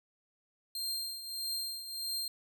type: tone with tremolo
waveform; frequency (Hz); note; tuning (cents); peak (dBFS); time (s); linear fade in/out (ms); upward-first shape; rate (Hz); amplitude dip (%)
sawtooth; 4186; C8; 0; -30; 0.75-2.28; 2; triangle; 1.6; 70
effects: none